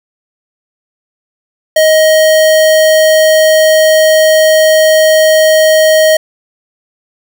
square tone, 628 Hz, D#5, 16 cents sharp, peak -5 dBFS, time 1.76-6.17 s, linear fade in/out 5 ms, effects none

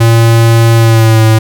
square tone with pitch glide, 114.9 to 110.73 Hz, A#2 to A2, -25 to +11 cents, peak -4 dBFS, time 0-1.39 s, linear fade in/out 10 ms, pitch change -64 cents, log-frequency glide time 0.75-1.23 s, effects none

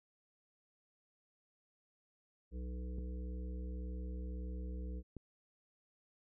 harmonic tone, 61.8 Hz, B1, 2 cents sharp, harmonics 1 / 3 / 5 / 7 / 8, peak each -40 / -50 / -54 / -57 / -58 dBFS, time 2.51-5.03 s, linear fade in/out 50 ms
clicks, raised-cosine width 3 ms, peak -34 dBFS, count 2, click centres 2.985 / 5.167 s
effects none

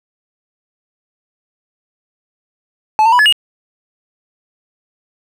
triangle tone with pitch steps, 865 / 906 / 985 / 1711 / 2869 Hz, A5 / A#5 / B5 / A6 / F7, -30 / -50 / -5 / -49 / +46 cents, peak -5 dBFS, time 2.99-3.325 s, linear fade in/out 0 ms, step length 67 ms, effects none

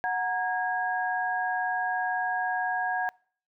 sine tone cluster, 737 / 933 / 1639 Hz, F#5 / A#5 / G#6, -7 / +1 / -23 cents, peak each -28 / -34 / -30 dBFS, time 0.04-3.09 s, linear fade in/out 0 ms, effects noise-tail reverb RT60 0.5 s tail -26 dB re dry

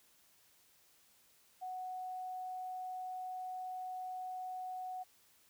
sine tone, 740 Hz, F#5, in tune, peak -40 dBFS, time 1.61-5.04 s, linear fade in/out 20 ms, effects white hiss -68 dBFS RMS until 5.49 s

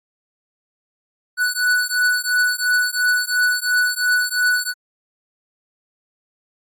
square beating tone pair, 1480 / 1482.9 Hz, F#6 / F#6, 0 / +3 cents, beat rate 2.9 Hz, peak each -20 dBFS, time 1.37-4.74 s, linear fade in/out 50 ms, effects AAC 64 kbps

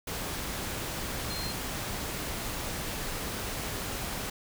sine tone in noise, 4186 Hz, C8, in tune, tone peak -37 dBFS, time 1.3-1.52 s, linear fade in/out 5 ms, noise pink, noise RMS -35 dBFS, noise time 0.07-4.3 s, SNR -5 dB, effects none

